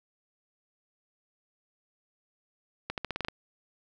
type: accelerating click train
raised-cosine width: 0.3 ms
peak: -16 dBFS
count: 8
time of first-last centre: 2.9-3.284 s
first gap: 78 ms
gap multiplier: 0.88
effects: none